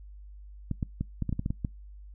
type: clicks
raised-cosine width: 5 ms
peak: -17 dBFS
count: 10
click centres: 0.713 / 0.828 / 1.01 / 1.223 / 1.293 / 1.327 / 1.394 / 1.461 / 1.505 / 1.648 s
effects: noise-tail reverb RT60 0.2 s tail -25 dB re dry + added 50 Hz sine -44 dBFS peak until 2.14 s